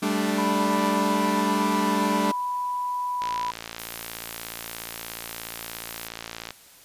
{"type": "chord", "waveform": "sawtooth", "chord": "G suspended second", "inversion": "none", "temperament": "equal with one note detuned", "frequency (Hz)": [196, 218, 293.7], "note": ["G3", "A3", "D4"], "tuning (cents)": [0, -16, 0], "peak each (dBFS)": -23, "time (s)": [0.02, 2.32], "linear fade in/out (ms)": 10}
{"type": "tone", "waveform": "sine", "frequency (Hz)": 987.8, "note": "B5", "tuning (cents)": 0, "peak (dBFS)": -25, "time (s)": [0.38, 3.51], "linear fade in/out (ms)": 5}
{"type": "click train", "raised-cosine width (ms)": 0.2, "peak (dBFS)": -16, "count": 188, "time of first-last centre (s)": [3.22, 6.506], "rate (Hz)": 56.9}
{"type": "noise", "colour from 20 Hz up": "violet", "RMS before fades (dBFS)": -36, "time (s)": [3.79, 6.08], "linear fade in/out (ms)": 0}
{"effects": ["white hiss -51 dBFS RMS until 6.84 s", "resampled to 32000 Hz"]}